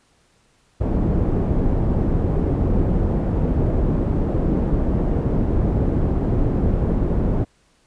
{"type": "low-pass noise", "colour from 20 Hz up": "pink", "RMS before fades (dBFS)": -19, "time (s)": [0.8, 7.45], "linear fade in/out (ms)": 20, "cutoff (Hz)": 400, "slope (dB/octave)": 12, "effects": ["pink hiss -60 dBFS RMS until 7.86 s", "resampled to 22050 Hz"]}